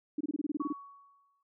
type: tone bursts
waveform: sine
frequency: 297.3 Hz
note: D4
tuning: 21 cents sharp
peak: -29 dBFS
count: 11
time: 0.18-0.727 s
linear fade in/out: 5 ms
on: 27 ms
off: 25 ms
type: tone with exponential decay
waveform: sine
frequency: 1120 Hz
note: C#6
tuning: 18 cents sharp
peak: -36 dBFS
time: 0.6-1.43 s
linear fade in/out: 5 ms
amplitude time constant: 180 ms
effects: none